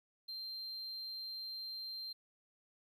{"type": "tone", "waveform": "triangle", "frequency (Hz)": 4157, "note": "C8", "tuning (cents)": -12, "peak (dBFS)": -40, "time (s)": [0.28, 2.13], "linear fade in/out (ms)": 10, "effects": ["tanh soft clip ceiling -36 dBFS", "13-bit"]}